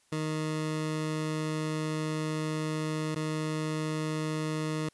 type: tone with dropouts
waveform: 20% pulse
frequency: 155.56 Hz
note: D#3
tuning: in tune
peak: -25 dBFS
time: 0.12-4.89 s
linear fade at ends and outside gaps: 5 ms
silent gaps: 3.149-3.159 s
effects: white hiss -67 dBFS RMS until 4.93 s + resampled to 24000 Hz